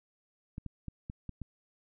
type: clicks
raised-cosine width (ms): 5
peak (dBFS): -27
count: 6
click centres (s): 0.581 / 0.663 / 0.883 / 1.099 / 1.293 / 1.417
effects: none